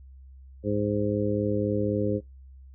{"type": "harmonic tone", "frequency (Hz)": 103.83, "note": "G#2", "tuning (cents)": 0, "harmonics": [1, 2, 3, 4, 5], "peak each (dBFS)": [-30, -30, -30, -30, -30], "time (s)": [0.63, 2.21], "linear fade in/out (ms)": 50, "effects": ["noise-tail reverb RT60 0.2 s tail -25 dB re dry", "added 66 Hz sine -45 dBFS peak until 2.74 s"]}